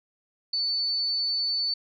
sine tone, 4495 Hz, C#8, 23 cents sharp, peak -24 dBFS, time 0.53-1.74 s, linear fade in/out 5 ms, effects none

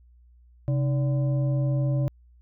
sine tone with frequency modulation, 133.6 Hz, C3, 36 cents sharp, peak -21 dBFS, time 0.68-2.08 s, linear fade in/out 0 ms, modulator 443 Hz, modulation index 0.44, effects added 60 Hz sine -52 dBFS peak until 2.41 s

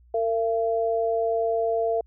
sine tone pair together, 455.3 / 677.3 Hz, A#4 / E5, -41 / +47 cents, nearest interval perfect fifth, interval 688 cents, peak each -24 dBFS, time 0.14-2.01 s, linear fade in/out 5 ms, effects added 60 Hz sine -52 dBFS peak until 2.06 s

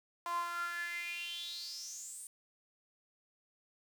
sawtooth tone with high-pass filter sweep, 344.8 Hz, F4, 22 cents flat, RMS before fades -41 dBFS, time 0.26-2.27 s, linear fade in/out 0 ms, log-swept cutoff 910 to 9300 Hz, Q 8.7, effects 11-bit

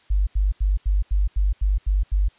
sine tone bursts, 49 Hz, G1, in tune, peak -16 dBFS, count 9, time 0.1-2.286 s, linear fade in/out 10 ms, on 170 ms, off 82 ms, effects white hiss -57 dBFS RMS until 2.38 s + resampled to 8000 Hz

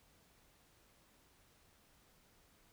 silence, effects pink hiss -69 dBFS RMS until 2.72 s

